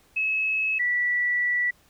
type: tone pair in turn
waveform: sine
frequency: 2582 / 1955.9 Hz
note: E7 / B6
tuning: -37 / -17 cents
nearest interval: perfect fourth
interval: 480 cents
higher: first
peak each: -22 / -21 dBFS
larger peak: second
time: 0.16-0.79 / 0.79-1.71 s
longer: second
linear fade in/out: 10 ms
effects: pink hiss -60 dBFS RMS until 1.89 s